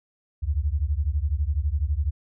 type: beating tone pair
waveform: sine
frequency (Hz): 68.3 / 80.3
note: C#2 / E2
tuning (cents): -25 / -45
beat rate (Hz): 12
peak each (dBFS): -24 / -25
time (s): 0.42-2.11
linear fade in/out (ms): 20
effects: none